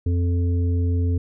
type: harmonic tone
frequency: 87.31 Hz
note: F2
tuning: in tune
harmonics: 1 / 3 / 5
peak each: -18 / -29 / -34 dBFS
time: 0.06-1.18 s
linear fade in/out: 5 ms
effects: none